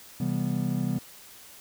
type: chord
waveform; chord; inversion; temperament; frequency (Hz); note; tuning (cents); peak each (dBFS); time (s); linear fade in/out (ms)
triangle; C major seventh; none; just; 130.81 / 163.52 / 196.22 / 245.3; C3 / E3 / G3 / B3; 0 / -14 / +2 / -12; -29; 0.2-0.99; 5
effects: white hiss -49 dBFS RMS until 1.6 s